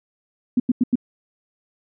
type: tone bursts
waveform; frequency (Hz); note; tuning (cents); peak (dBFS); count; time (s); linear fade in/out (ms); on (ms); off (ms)
sine; 246.7; B3; -2; -13; 4; 0.57-0.956; 5; 29; 90
effects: none